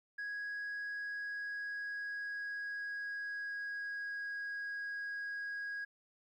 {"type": "tone with pitch glide", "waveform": "sine", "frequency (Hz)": [1659, 1646.6], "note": ["G#6", "G#6"], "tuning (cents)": [-2, -15], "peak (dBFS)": -36, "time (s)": [0.18, 5.85], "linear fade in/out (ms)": 10, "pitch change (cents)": -13, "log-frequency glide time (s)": [0.73, 4.31], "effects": ["tanh soft clip ceiling -37 dBFS", "13-bit"]}